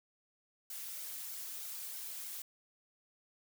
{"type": "noise with flanger", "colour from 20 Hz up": "blue", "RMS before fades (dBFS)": -44, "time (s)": [0.7, 2.42], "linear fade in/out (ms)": 2, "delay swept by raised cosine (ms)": [1.3, 4.6], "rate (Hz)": 3.2, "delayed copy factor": 0.75, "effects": []}